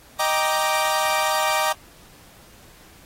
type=chord; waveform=sawtooth; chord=Eb major seventh; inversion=none; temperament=equal with one note detuned; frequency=622.3 / 784 / 938.3 / 1174.7 Hz; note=Eb5 / G5 / Bb5 / D6; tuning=0 / 0 / +11 / 0 cents; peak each=-21 dBFS; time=0.19-1.73 s; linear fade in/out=10 ms; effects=pink hiss -50 dBFS RMS until 3.05 s + AAC 48 kbps